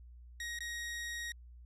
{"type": "tone with dropouts", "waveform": "sawtooth", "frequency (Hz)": 1884, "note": "A#6", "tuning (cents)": 18, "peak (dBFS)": -35, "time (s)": [0.4, 1.32], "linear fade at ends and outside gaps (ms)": 2, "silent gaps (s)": [0.589, 0.605], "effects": ["added 60 Hz sine -51 dBFS peak until 1.65 s", "low-pass 10000 Hz 12 dB/octave"]}